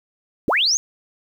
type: linear sweep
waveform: sine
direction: up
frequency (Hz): 167.9 to 6645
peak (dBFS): -15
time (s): 0.48-0.77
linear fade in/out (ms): 0
effects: 8-bit